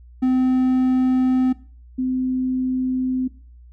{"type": "tone pair in turn", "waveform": ["triangle", "sine"], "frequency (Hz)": [256.9, 256.9], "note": ["C4", "C4"], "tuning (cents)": [-32, -32], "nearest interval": "unison", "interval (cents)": 0, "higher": "neither", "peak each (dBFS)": [-13, -19], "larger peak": "first", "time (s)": [[0.22, 1.53], [1.98, 3.28]], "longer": "first", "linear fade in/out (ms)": 10, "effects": ["noise-tail reverb RT60 0.4 s tail -18 dB re dry", "added 60 Hz sine -42 dBFS peak until 3.72 s"]}